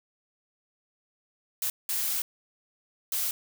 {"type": "noise bursts at uneven times", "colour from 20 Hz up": "blue", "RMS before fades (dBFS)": -29, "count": 3, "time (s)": [[1.62, 1.7], [1.89, 2.22], [3.12, 3.31]], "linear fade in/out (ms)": 2, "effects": []}